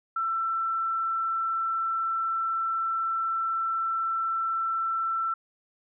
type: tone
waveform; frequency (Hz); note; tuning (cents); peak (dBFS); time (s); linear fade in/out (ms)
sine; 1338; E6; +25; -25; 0.16-5.34; 5
effects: none